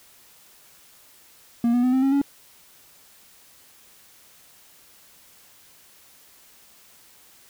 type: tone with pitch steps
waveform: triangle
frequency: 235.4 / 243.8 / 252.6 / 261.6 / 271 / 280.7 Hz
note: A#3 / B3 / B3 / C4 / C#4 / C#4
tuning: +17 / -22 / +39 / 0 / -39 / +22 cents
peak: -15 dBFS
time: 1.64-2.216 s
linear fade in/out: 2 ms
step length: 96 ms
effects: white hiss -53 dBFS RMS until 7.49 s